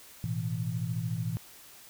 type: chord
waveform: sine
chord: A suspended second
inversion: none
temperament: equal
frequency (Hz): 110 / 123.47 / 164.81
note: A2 / B2 / E3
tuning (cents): 0 / 0 / 0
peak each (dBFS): -34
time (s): 0.24-1.37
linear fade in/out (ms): 0
effects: white hiss -52 dBFS RMS until 1.89 s